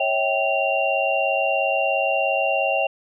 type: tone cluster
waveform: sine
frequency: 551 / 648 / 777 / 2766 Hz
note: C#5 / E5 / G5 / F7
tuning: -11 / -30 / -16 / -17 cents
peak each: -24 dBFS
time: 0-2.87 s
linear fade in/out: 5 ms
effects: none